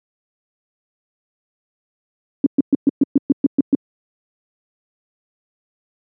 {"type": "tone bursts", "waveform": "sine", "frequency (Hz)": 277.2, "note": "C#4", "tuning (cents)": 0, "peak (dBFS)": -8, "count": 10, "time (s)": [2.44, 3.75], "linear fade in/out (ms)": 2, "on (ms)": 23, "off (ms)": 120, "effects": ["high-pass 150 Hz 12 dB/octave"]}